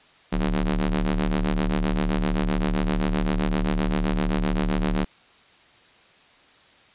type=ring-modulated tone; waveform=sawtooth; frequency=75.9 Hz; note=D#2; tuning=42 cents flat; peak=-14 dBFS; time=0.32-5.05 s; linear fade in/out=10 ms; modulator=110 Hz; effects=white hiss -54 dBFS RMS until 6.94 s + resampled to 8000 Hz